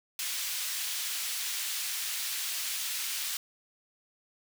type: high-pass noise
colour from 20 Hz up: pink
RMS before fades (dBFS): -34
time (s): 0.19-3.37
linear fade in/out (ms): 2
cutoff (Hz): 2800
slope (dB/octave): 12
effects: none